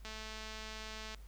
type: click train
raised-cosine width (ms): 0.2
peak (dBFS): -29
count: 240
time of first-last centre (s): 0.05-1.146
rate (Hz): 218
effects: added 50 Hz sine -49 dBFS peak until 1.27 s + pink hiss -65 dBFS RMS until 1.27 s